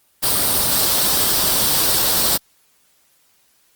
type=noise with comb filter; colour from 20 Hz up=white; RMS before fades=-17 dBFS; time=0.22-2.38 s; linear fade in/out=20 ms; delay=0.22 ms; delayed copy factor=+0.5; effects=white hiss -59 dBFS RMS until 3.75 s + Opus 24 kbps